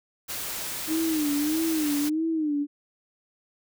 white noise, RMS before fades -33 dBFS, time 0.28-2.1 s, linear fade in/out 20 ms
sine tone with vibrato, 306.9 Hz, D#4, 24 cents flat, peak -23 dBFS, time 0.87-2.67 s, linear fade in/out 50 ms, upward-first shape sine, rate 1.6 Hz, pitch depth 110 cents each way
effects none

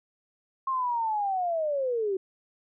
sine linear sweep, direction down, 1076 to 370 Hz, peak -25 dBFS, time 0.67-2.17 s, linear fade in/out 5 ms, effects none

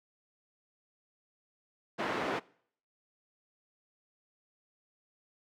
pink band-pass noise, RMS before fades -34 dBFS, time 1.98-2.4 s, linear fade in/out 20 ms, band 290 to 2000 Hz, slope 12 dB/octave, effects noise-tail reverb RT60 0.6 s tail -23 dB re dry

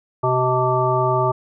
harmonic tone with a mistuned harmonic, 127.2 Hz, C3, 48 cents flat, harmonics 1 / 3 / 5 / 7 / 9, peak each -22 / -22 / -22 / -22 / -22 dBFS, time 0.23-1.32 s, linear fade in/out 10 ms, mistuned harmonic 9, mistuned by +31 cents, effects none

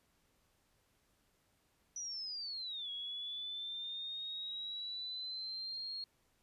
sine linear two-way sweep, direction down then up, 5920 to 3322 to 4289 Hz, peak -40 dBFS, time 1.96-6.04 s, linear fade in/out 2 ms, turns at 2.9 s, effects pink hiss -75 dBFS RMS until 6.42 s + resampled to 32000 Hz

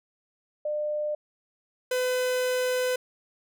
sine / 45% pulse tone pair in turn, 600 / 504.5 Hz, D5 / B4, +37 / +37 cents, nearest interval minor third, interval 300 cents, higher first, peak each -26 / -24 dBFS, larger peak second, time 0.65-1.15 / 1.91-2.96 s, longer second, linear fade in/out 5 ms, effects none

